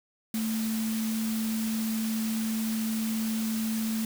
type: tone in noise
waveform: sine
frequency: 221.5 Hz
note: A3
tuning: 12 cents sharp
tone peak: -27 dBFS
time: 0.34-4.05 s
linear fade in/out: 2 ms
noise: white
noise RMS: -38 dBFS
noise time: 0.34-4.05 s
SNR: +8 dB
effects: none